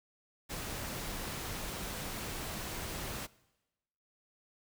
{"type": "noise", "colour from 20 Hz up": "pink", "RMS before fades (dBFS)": -40, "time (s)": [0.49, 3.27], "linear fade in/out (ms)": 20, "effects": ["noise-tail reverb RT60 1.0 s tail -21 dB re dry"]}